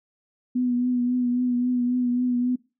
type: tone with vibrato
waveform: sine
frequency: 246.9 Hz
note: B3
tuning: in tune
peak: -20 dBFS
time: 0.55-2.56 s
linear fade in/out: 10 ms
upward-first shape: triangle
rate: 3.7 Hz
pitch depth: 33 cents each way
effects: noise-tail reverb RT60 0.3 s tail -22 dB re dry